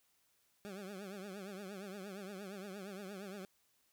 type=tone with vibrato; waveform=20% pulse; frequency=196 Hz; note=G3; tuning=in tune; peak=-40 dBFS; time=0.65-3.45 s; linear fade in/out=0 ms; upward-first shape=triangle; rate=8.6 Hz; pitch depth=140 cents each way; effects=white hiss -75 dBFS RMS until 3.92 s